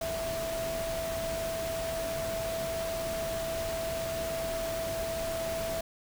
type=tone in noise; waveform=sine; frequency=659.3 Hz; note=E5; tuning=in tune; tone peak=-32 dBFS; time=0.01-5.81 s; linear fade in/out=5 ms; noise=pink; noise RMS=-38 dBFS; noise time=0.01-5.81 s; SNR=+3 dB; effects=none